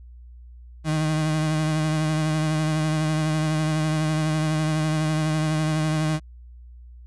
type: tone with vibrato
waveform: 35% pulse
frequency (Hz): 155.56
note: D#3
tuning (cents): 0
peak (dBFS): -19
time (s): 0.84-6.2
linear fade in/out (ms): 50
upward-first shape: triangle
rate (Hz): 12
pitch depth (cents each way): 34
effects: added 60 Hz sine -41 dBFS peak until 7.06 s + resampled to 24000 Hz